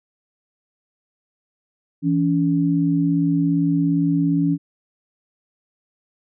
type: tone pair together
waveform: sine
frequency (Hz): 165.73 / 283.1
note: E3 / C#4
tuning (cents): +10 / +37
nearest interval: major sixth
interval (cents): 927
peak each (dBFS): -19 / -18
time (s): 2.02-4.58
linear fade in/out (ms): 50
effects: none